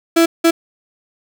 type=tone bursts at uneven times; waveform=35% pulse; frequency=332.3 Hz; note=E4; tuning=14 cents sharp; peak=-7 dBFS; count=2; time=0.16-0.26 / 0.44-0.51 s; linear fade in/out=10 ms; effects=none

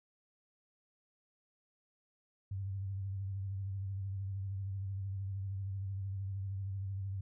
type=tone with vibrato; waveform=sine; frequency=97.3 Hz; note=G2; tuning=12 cents flat; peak=-36 dBFS; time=2.51-7.21 s; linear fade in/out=5 ms; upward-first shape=triangle; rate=13 Hz; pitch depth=56 cents each way; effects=none

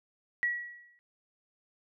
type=tone with exponential decay; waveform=sine; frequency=1926 Hz; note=B6; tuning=44 cents flat; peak=-24 dBFS; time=0.43-0.99 s; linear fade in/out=0 ms; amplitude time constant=120 ms; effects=none

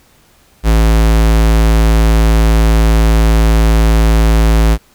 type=tone; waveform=square; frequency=55 Hz; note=A1; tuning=in tune; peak=-7 dBFS; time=0.63-4.78 s; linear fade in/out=50 ms; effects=pink hiss -49 dBFS RMS until 4.94 s

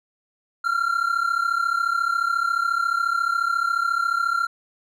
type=tone pair together; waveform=triangle; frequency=1360 / 1394.2 Hz; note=F6 / F6; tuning=-46 / -3 cents; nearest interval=unison; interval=43 cents; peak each=-21 dBFS; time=0.64-4.47 s; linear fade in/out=10 ms; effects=none

